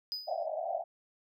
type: tone with exponential decay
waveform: triangle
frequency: 4978 Hz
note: D#8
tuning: in tune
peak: -30 dBFS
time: 0.12-0.46 s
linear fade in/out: 0 ms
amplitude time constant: 72 ms
type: band-pass noise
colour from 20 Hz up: white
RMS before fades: -35 dBFS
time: 0.27-0.84 s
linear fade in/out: 20 ms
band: 600 to 740 Hz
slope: 96 dB/octave
effects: none